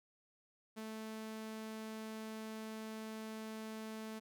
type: tone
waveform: sawtooth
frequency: 219.3 Hz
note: A3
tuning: 6 cents flat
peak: -40 dBFS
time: 0.76-4.2 s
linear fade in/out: 20 ms
effects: none